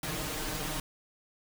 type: noise with comb filter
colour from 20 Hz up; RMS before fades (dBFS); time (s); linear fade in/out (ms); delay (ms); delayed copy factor
pink; -35; 0.03-0.8; 2; 6.5; +0.85
effects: none